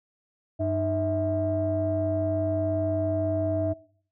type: tone cluster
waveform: sine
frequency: 96.1 / 307.6 / 649 Hz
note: G2 / D#4 / E5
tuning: -34 / -20 / -27 cents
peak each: -28 / -29 / -26 dBFS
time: 0.59-3.74 s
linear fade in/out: 20 ms
effects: noise-tail reverb RT60 0.6 s tail -22 dB re dry + tanh soft clip ceiling -16 dBFS